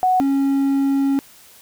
sine / triangle tone pair in turn, 740 / 275 Hz, F#5 / C#4, 0 / -14 cents, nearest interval octave + perfect fourth, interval 1714 cents, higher first, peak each -13 dBFS, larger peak neither, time 0.03-0.2 / 0.2-1.19 s, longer second, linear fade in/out 0 ms, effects white hiss -47 dBFS RMS until 1.61 s

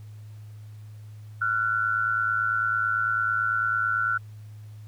sine tone pair together, 1371 / 1480 Hz, F6 / F#6, -32 / 0 cents, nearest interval minor second, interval 132 cents, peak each -25 dBFS, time 1.41-4.18 s, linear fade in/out 10 ms, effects added 106 Hz sine -40 dBFS peak until 4.87 s + pink hiss -61 dBFS RMS until 4.87 s

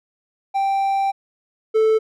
triangle tone pair in turn, 784 / 439.2 Hz, G5 / A4, 0 / -3 cents, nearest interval minor seventh, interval 1003 cents, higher first, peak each -15 / -11 dBFS, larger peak second, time 0.54-1.12 / 1.74-1.99 s, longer first, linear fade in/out 20 ms, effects none

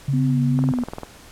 sine tone, 138.59 Hz, C#3, in tune, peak -18 dBFS, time 0.08-0.72 s, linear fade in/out 5 ms
sine tone with vibrato, 250 Hz, B3, 21 cents sharp, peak -20 dBFS, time 0.13-0.84 s, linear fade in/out 10 ms, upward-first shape sine, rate 2.4 Hz, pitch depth 56 cents each way
click train, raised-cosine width 1 ms, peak -16 dBFS, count 10, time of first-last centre 0.59-1.033 s, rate 20.3 Hz
effects pink hiss -45 dBFS RMS until 1.31 s + low-pass 12000 Hz 12 dB/octave

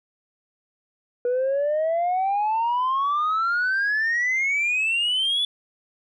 sine exponential sweep, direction up, 482.5 to 3469 Hz, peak -18 dBFS, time 1.25-5.45 s, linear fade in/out 2 ms, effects tanh soft clip ceiling -18 dBFS

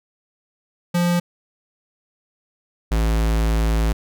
square tone pair in turn, 174.61 / 55 Hz, F3 / A1, 0 / 0 cents, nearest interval octave + minor sixth, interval 2000 cents, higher first, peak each -17 dBFS, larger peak neither, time 0.94-1.2 / 2.91-3.93 s, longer second, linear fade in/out 10 ms, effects none

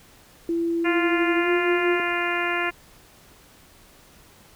sine tone with pitch glide, 336.1 to 353.8 Hz, E4 to F4, +34 to +23 cents, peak -21 dBFS, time 0.49-2 s, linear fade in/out 2 ms, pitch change +89 cents, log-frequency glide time 1.39-1.47 s
harmonic tone, 348.3 Hz, F4, 5 cents flat, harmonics 1 / 2 / 3 / 4 / 5 / 6 / 7 / 8, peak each -29 / -31 / -31 / -30 / -29 / -30 / -31 / -35 dBFS, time 0.84-2.71 s, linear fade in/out 20 ms
effects pink hiss -52 dBFS RMS until 4.55 s

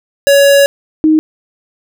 square / sine tone pair in turn, 561 / 312.1 Hz, C#5 / D#4, +21 / +5 cents, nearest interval minor seventh, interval 1016 cents, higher first, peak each -5 dBFS, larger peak neither, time 0.27-0.66 / 1.04-1.19 s, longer first, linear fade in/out 0 ms, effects none

